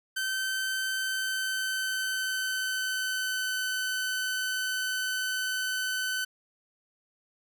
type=tone with pitch glide; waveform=sawtooth; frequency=1541 to 1515.4 Hz; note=G6 to F#6; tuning=-30 to +41 cents; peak=-25 dBFS; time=0.16-6.25 s; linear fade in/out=10 ms; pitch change=-29 cents; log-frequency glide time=0.95-3.64 s; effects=none